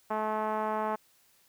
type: tone with low-pass filter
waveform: 5% pulse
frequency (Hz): 215.8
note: A3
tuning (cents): -33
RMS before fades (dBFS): -31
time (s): 0.1-0.96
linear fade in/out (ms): 10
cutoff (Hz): 930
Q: 2
effects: white hiss -65 dBFS RMS until 1.48 s